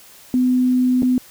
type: tone with dropouts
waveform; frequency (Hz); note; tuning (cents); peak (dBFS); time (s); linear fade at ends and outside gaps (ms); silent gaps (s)
sine; 252.4; B3; +38; -13; 0.34-1.18; 1; 1.022-1.03
effects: white hiss -45 dBFS RMS until 1.3 s